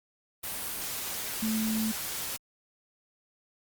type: tone in noise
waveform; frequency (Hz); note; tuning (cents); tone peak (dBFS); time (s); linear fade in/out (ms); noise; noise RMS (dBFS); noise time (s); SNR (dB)
sine; 220; A3; 0; -27; 1.42-1.92; 10; white; -35; 0.43-2.37; +5
effects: Opus 32 kbps